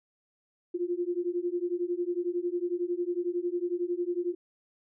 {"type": "beating tone pair", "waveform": "sine", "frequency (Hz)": [346.2, 357.2], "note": ["F4", "F4"], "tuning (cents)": [-15, 39], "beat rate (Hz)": 11, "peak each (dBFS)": -31, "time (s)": [0.74, 4.35], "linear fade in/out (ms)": 10, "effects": []}